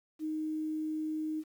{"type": "tone with quantisation", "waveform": "sine", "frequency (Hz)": 311.1, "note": "D#4", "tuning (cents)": 0, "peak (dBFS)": -32, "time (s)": [0.19, 1.44], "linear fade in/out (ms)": 50, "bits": 10, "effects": []}